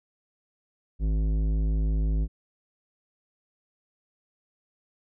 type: tone with tanh clipping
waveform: sine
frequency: 52.9 Hz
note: G#1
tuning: 33 cents sharp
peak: -24 dBFS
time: 0.99-2.28 s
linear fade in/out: 50 ms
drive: 13 dB
effects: none